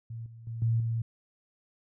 sine tone with level steps, 114.6 Hz, A#2, 29 cents flat, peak -36 / -45 / -34 / -23 / -27 dBFS, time 0.1-1.02 s, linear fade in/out 5 ms, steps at 0.26 / 0.47 / 0.62 / 0.8 s, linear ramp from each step 2 ms, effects none

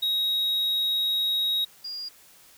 triangle / sine tone pair in turn, 3793 / 4830 Hz, A#7 / D8, +29 / +48 cents, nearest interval major third, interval 419 cents, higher second, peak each -21 / -32 dBFS, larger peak first, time 0.02-1.65 / 1.84-2.09 s, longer first, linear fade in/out 10 ms, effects white hiss -54 dBFS RMS until 2.57 s

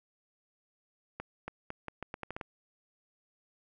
accelerating click train, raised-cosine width 0.5 ms, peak -23 dBFS, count 10, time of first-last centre 1.2-2.412 s, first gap 280 ms, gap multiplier 0.8, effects none

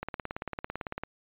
click train, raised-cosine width 0.5 ms, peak -19 dBFS, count 19, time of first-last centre 0.03-1.036 s, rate 17.9 Hz, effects resampled to 8000 Hz

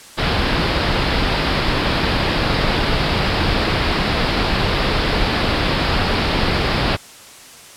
pink low-pass noise, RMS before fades -18 dBFS, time 0.17-6.97 s, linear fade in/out 20 ms, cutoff 5100 Hz, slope 96 dB/octave, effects white hiss -40 dBFS RMS until 7.76 s + low-pass 10000 Hz 12 dB/octave

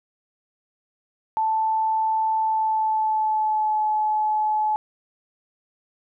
sine tone with pitch glide, 880 to 856.9 Hz, A5 to A5, 0 to -46 cents, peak -19 dBFS, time 1.37-4.76 s, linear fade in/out 0 ms, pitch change -46 cents, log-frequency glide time 2.39-3.83 s, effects none

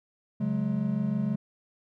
triangle chord, C# suspended fourth, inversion none, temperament equal with one note detuned, 138.59 / 185 / 211.2 Hz, C#3 / F#3 / G#3, 0 / 0 / +29 cents, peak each -30 / -29 / -26 dBFS, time 0.4-1.36 s, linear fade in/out 10 ms, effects none

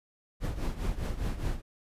brown noise with tremolo, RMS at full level -28 dBFS, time 0.4-1.62 s, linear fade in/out 50 ms, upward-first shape triangle, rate 4.9 Hz, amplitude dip 80%, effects resampled to 32000 Hz

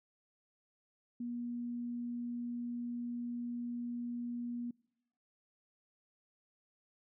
sine tone, 240 Hz, B3, 49 cents flat, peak -37 dBFS, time 1.2-4.71 s, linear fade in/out 5 ms, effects noise-tail reverb RT60 0.9 s tail -26 dB re dry

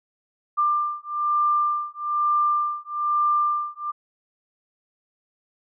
sine beating tone pair, 1190 / 1191.1 Hz, D6 / D6, +22 / +24 cents, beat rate 1.1 Hz, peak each -23 dBFS, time 0.57-3.92 s, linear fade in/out 20 ms, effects none

